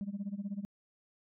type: tone with tremolo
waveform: sine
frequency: 200.7 Hz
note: G3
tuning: 41 cents sharp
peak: -31 dBFS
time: 0.01-0.65 s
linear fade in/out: 0 ms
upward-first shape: sine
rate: 16 Hz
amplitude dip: 90%
effects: tanh soft clip ceiling -31 dBFS